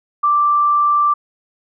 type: tone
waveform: sine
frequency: 1174.7 Hz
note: D6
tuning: in tune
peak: -11 dBFS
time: 0.23-1.14 s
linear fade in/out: 10 ms
effects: none